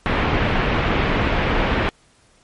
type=low-pass noise; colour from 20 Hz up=pink; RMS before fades=-19 dBFS; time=0.06-1.89 s; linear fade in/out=0 ms; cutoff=2900 Hz; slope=24 dB/octave; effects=pink hiss -56 dBFS RMS until 2.43 s + MP3 48 kbps